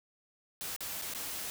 white noise with dropouts, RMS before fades -39 dBFS, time 0.61-1.5 s, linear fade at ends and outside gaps 0 ms, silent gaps 0.763-0.806 / 1.015-1.021 / 1.137-1.148 s, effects none

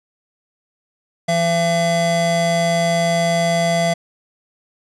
square tone pair together, 168.75 / 675 Hz, E3 / E5, +41 / +41 cents, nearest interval 2 octaves, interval 2400 cents, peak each -21 / -17 dBFS, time 1.28-3.94 s, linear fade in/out 10 ms, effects resampled to 22050 Hz

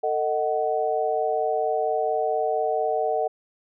sine chord, D# diminished, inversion second, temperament just, 448 / 622.3 / 746.7 Hz, A4 / D#5 / F#5, +31 / 0 / +16 cents, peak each -26 / -26 / -25 dBFS, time 0.03-3.28 s, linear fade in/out 10 ms, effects none

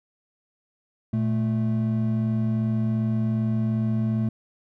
triangle tone pair together, 116.54 / 219.2 Hz, A#2 / A3, 0 / -6 cents, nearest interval major seventh, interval 1094 cents, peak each -22 dBFS, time 1.13-4.29 s, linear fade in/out 5 ms, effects none

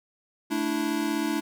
square chord, A suspended fourth, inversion none, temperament equal, 220 / 293.7 / 329.6 Hz, A3 / D4 / E4, 0 / 0 / 0 cents, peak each -33 / -29 / -30 dBFS, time 0.5-1.41 s, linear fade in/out 20 ms, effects none

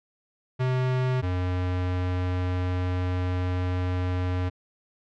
square tone pair in turn, 128.2 / 90.65 Hz, C3 / F#2, -35 / -35 cents, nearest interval tritone, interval 600 cents, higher first, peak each -23 / -25 dBFS, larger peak first, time 0.59-1.22 / 1.22-4.5 s, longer second, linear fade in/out 20 ms, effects low-pass 3000 Hz 12 dB/octave

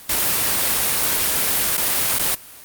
white noise with dropouts, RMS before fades -19 dBFS, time 0.09-2.35 s, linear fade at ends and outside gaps 5 ms, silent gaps 1.771-1.776 / 2.188-2.192 s, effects white hiss -41 dBFS RMS until 2.64 s + Opus 32 kbps

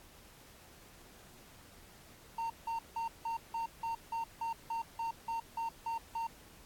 triangle tone bursts, 915 Hz, A#5, 32 cents flat, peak -32 dBFS, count 14, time 2.38-6.27 s, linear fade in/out 5 ms, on 120 ms, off 170 ms, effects pink hiss -58 dBFS RMS until 6.65 s + AAC 64 kbps

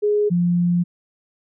sine tone pair in turn, 416.5 / 174.76 Hz, G#4 / F3, +5 / +1 cents, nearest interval octave + minor third, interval 1504 cents, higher first, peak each -15 dBFS, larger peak neither, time 0.02-0.3 / 0.3-0.84 s, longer second, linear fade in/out 20 ms, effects none

